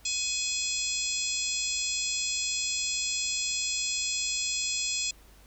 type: harmonic tone with a mistuned harmonic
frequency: 843 Hz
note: G#5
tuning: 26 cents sharp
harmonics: 3 / 4 / 5 / 6 / 7 / 8 / 9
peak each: -35 / -36 / -37 / -36 / -38 / -37 / -33 dBFS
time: 0.05-5.11 s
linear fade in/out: 5 ms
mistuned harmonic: 8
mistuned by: +24 cents
effects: added 50 Hz sine -54 dBFS peak until 5.46 s + pink hiss -58 dBFS RMS until 5.46 s